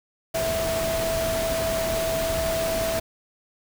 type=tone in noise; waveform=sine; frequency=656 Hz; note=E5; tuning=9 cents flat; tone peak=-24 dBFS; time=0.34-3 s; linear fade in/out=10 ms; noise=pink; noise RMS=-29 dBFS; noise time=0.34-3 s; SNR=+2 dB; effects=none